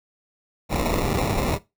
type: noise with sample-and-hold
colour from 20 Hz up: pink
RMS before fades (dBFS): -23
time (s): 0.69-1.59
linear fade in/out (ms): 50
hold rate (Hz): 1575
effects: noise-tail reverb RT60 0.2 s tail -17 dB re dry